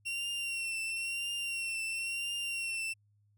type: tone with vibrato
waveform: 40% pulse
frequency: 2736 Hz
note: F7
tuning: 36 cents flat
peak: -33 dBFS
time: 0.05-2.94 s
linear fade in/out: 20 ms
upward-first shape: triangle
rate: 0.98 Hz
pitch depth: 46 cents each way
effects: added 103 Hz sine -66 dBFS peak until 3.37 s